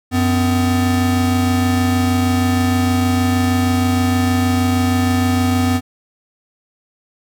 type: tone pair together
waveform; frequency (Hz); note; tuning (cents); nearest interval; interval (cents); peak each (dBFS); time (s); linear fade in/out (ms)
square; 93 / 252.6; F#2 / B3; +9 / +39; octave + perfect fourth; 1730; -18 / -16; 0.11-5.81; 50
effects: none